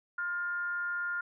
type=tone with frequency modulation; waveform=sine; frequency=1412 Hz; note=F6; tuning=19 cents sharp; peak=-31 dBFS; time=0.18-1.21 s; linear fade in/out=5 ms; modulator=363 Hz; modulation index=0.32; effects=none